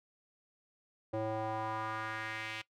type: tone with band-pass filter sweep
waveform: square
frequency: 109.8 Hz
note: A2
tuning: 3 cents flat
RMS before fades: -38 dBFS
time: 1.13-2.62 s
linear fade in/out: 10 ms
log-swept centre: 510 to 2700 Hz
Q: 2.2
effects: noise-tail reverb RT60 0.1 s tail -19 dB re dry